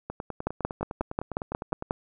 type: two click trains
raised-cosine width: 1 ms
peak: -19 / -12 dBFS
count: 18 / 9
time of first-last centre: 0.1-1.824 / 0.47-1.909 s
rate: 9.86 / 5.56 Hz
effects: none